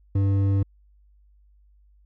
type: tone with hard clipping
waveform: sine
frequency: 98.4 Hz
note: G2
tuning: 7 cents sharp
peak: -20 dBFS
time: 0.15-0.63 s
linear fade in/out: 5 ms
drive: 8 dB
effects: added 50 Hz sine -54 dBFS peak until 2.05 s